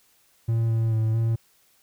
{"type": "tone with pitch steps", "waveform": "triangle", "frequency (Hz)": [114.3, 113, 110.7, 113.9], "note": ["A#2", "A2", "A2", "A#2"], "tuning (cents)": [-34, 47, 11, -40], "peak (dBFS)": -18, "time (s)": [0.48, 1.36], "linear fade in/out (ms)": 10, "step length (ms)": 220, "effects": ["white hiss -62 dBFS RMS until 1.82 s"]}